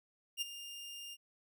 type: tone with ADSR envelope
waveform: sawtooth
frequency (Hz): 2808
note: F7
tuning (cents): +9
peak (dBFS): -29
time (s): 0.37-1.17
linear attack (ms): 45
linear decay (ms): 17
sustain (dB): -13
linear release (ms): 42
effects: none